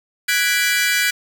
sawtooth chord, G# half-diminished seventh, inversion third, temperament equal, 1480 / 1661.2 / 1975.5 / 2349 Hz, F#6 / G#6 / B6 / D7, 0 / 0 / 0 / 0 cents, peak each -18 dBFS, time 0.28-1.11 s, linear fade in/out 10 ms, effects 7-bit

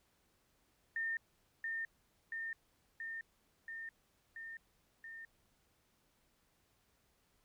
sine tone with echo, 1816 Hz, A#6, 46 cents flat, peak -35 dBFS, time 0.96-1.17 s, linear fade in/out 2 ms, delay 680 ms, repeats 6, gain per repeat -2 dB, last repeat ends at 5.25 s, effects pink hiss -75 dBFS RMS until 7.44 s

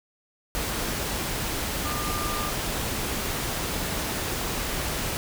sine tone in noise, 1200 Hz, D6, 37 cents sharp, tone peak -32 dBFS, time 1.85-2.5 s, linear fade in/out 0 ms, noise pink, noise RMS -29 dBFS, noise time 0.55-5.17 s, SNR -6 dB, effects none

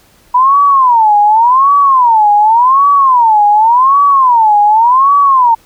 sine tone with vibrato, 970 Hz, B5, 31 cents flat, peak -4 dBFS, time 0.34-5.55 s, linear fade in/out 10 ms, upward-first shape sine, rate 0.88 Hz, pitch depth 280 cents each way, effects pink hiss -47 dBFS RMS until 5.65 s

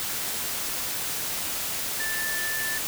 sine tone in noise, 1760 Hz, A6, in tune, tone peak -29 dBFS, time 2-2.78 s, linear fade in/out 0 ms, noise white, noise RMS -30 dBFS, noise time 0-2.87 s, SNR -2 dB, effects none

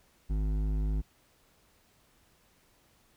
sine tone with hard clipping, 51.91 Hz, G#1, in tune, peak -29 dBFS, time 0.29-1.02 s, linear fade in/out 20 ms, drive 11 dB, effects pink hiss -66 dBFS RMS until 3.16 s

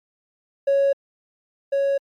triangle tone pair in turn, 554.4 / 554.4 Hz, C#5 / C#5, 0 / 0 cents, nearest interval unison, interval 0 cents, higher neither, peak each -12 / -15 dBFS, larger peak first, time 0.67-0.93 / 1.72-1.98 s, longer neither, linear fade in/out 10 ms, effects tanh soft clip ceiling -11 dBFS + MP3 96 kbps

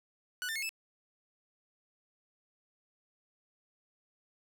sawtooth tone with pitch steps, 1480 / 1790.8 / 2167 / 2622 Hz, F#6 / A6 / C#7 / E7, 0 / +30 / -40 / -10 cents, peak -31 dBFS, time 0.42-0.692 s, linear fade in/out 0 ms, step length 68 ms, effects none

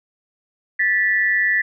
sine tone pair together, 1760 / 1957.9 Hz, A6 / B6, 0 / -16 cents, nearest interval major second, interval 184 cents, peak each -18 dBFS, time 0.79-1.62 s, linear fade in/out 10 ms, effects none

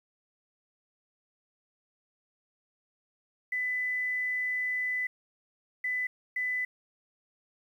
sine tone bursts at uneven times, 2000 Hz, B6, 21 cents sharp, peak -28 dBFS, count 3, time 3.52-5.07 / 5.84-6.07 / 6.36-6.65 s, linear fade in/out 5 ms, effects 10-bit

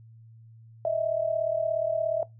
sine tone pair together, 622.3 / 659.3 Hz, D#5 / E5, 0 / 0 cents, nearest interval minor second, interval 100 cents, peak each -28 / -25 dBFS, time 0.85-2.23 s, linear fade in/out 2 ms, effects noise-tail reverb RT60 0.2 s tail -21 dB re dry + added 113 Hz sine -48 dBFS peak until 2.39 s

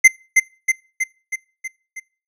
square tone with echo, 2076 Hz, C7, 14 cents flat, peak -5 dBFS, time 0.04-0.08 s, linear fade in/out 10 ms, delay 320 ms, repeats 6, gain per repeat -4 dB, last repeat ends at 2 s, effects noise-tail reverb RT60 0.4 s tail -26 dB re dry + low-pass 11000 Hz 12 dB/octave

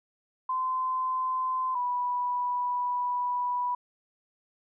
sine tone pair in turn, 1030 / 983 Hz, C6 / B5, -28 / -8 cents, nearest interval minor second, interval 80 cents, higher first, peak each -26 dBFS, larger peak neither, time 0.49-1.75 / 1.75-3.75 s, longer second, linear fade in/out 5 ms, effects none

